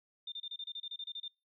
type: tone bursts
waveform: sine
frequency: 3608 Hz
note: A7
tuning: 43 cents sharp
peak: -39 dBFS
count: 13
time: 0.27-1.281 s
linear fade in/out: 5 ms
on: 51 ms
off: 29 ms
effects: noise-tail reverb RT60 0.3 s tail -26 dB re dry